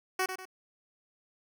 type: tone with echo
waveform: 10% pulse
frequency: 374.1 Hz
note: F#4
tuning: 19 cents sharp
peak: -19 dBFS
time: 0.19-0.26 s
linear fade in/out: 5 ms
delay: 97 ms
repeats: 2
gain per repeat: -8 dB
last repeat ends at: 0.454 s
effects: none